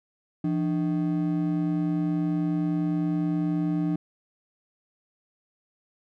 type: ring-modulated tone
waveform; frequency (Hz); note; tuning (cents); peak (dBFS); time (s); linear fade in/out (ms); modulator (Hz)
triangle; 234.6; A#3; +11; -18; 0.44-3.96; 5; 64.8
effects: none